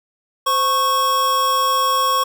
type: tone pair together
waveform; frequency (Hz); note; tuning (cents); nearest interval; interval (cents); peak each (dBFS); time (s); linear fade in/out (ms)
square; 516.8 / 1101; C5 / C#6; -21 / -12; octave + minor second; 1309; -26 / -16; 0.46-2.24; 10
effects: none